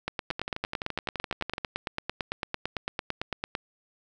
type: two click trains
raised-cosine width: 0.3 ms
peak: -13 / -16 dBFS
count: 32 / 16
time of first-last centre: 0.08-3.551 / 0.31-1.581 s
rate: 8.93 / 11.8 Hz
effects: none